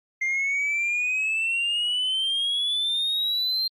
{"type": "exponential sweep", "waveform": "sine", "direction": "up", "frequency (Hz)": [2093, 4186], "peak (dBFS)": -20, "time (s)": [0.21, 3.68], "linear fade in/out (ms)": 10, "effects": ["tanh soft clip ceiling -21 dBFS", "Opus 48 kbps"]}